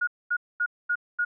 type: tone bursts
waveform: sine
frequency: 1441 Hz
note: F#6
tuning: 46 cents flat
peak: -22 dBFS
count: 5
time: 0.01-1.25 s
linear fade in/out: 10 ms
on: 64 ms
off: 230 ms
effects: none